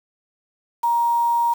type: tone with quantisation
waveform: sine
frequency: 940 Hz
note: A#5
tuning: 14 cents sharp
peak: -16 dBFS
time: 0.83-1.54 s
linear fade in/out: 10 ms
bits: 6
effects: none